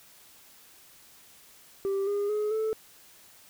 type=tone with pitch steps; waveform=sine; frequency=392 / 406.8 / 422.1 / 438 Hz; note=G4 / G#4 / G#4 / A4; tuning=0 / -36 / +28 / -8 cents; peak=-23 dBFS; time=1.85-2.73 s; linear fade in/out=0 ms; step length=220 ms; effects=tanh soft clip ceiling -25 dBFS + white hiss -55 dBFS RMS until 3.49 s